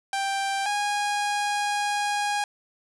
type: tone pair in turn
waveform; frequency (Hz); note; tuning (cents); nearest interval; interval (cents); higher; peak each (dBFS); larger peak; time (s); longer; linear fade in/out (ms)
sawtooth; 786 / 822; G5 / G#5; +4 / -18; minor second; 78; second; -21 / -20; second; 0.13-0.66 / 0.66-2.44; second; 2
effects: resampled to 24000 Hz + 8-bit